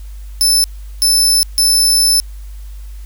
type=tone bursts at uneven times; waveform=25% pulse; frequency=5274 Hz; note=E8; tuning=in tune; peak=-4 dBFS; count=3; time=0.41-0.64 / 1.02-1.43 / 1.58-2.2 s; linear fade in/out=0 ms; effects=added 50 Hz sine -27 dBFS peak until 3.05 s + white hiss -48 dBFS RMS until 3.05 s